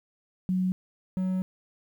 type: tone pair in turn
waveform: sine / triangle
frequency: 184.9 / 186.19 Hz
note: F#3 / F#3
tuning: -1 / +11 cents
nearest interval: unison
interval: 12 cents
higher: second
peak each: -23 dBFS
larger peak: neither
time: 0.49-0.72 / 1.17-1.42 s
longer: second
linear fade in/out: 0 ms
effects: 10-bit